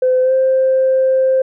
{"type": "tone with pitch glide", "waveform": "sine", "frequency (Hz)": [511, 524.5], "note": ["C5", "C5"], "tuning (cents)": [-41, 4], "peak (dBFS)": -9, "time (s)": [0.02, 1.42], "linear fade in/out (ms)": 5, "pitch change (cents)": 45, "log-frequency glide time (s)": [0.22, 0.33], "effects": ["tanh soft clip ceiling -6 dBFS"]}